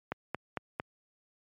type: click train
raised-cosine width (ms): 0.5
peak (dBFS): -17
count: 4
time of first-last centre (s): 0.12-0.799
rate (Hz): 4.42
effects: high-pass 100 Hz 12 dB/octave + MP3 64 kbps